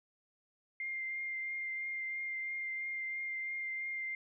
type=tone with vibrato; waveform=sine; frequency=2104 Hz; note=C7; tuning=9 cents sharp; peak=-36 dBFS; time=0.8-4.15 s; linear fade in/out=2 ms; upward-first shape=triangle; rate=3 Hz; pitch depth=16 cents each way; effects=none